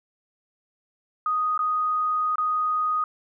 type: tone with dropouts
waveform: sine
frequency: 1244.5 Hz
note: D#6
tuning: in tune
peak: -21 dBFS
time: 1.26-3.04 s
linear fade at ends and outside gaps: 2 ms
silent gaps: 1.577-1.591 / 2.357-2.382 s
effects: none